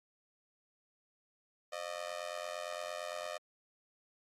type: tone with amplitude modulation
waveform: sawtooth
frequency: 611 Hz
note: D#5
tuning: 32 cents flat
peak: -31 dBFS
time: 1.72-3.38 s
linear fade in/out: 10 ms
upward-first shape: sine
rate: 88.8 Hz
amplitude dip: 100%
effects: low-pass 9000 Hz 12 dB/octave + AAC 64 kbps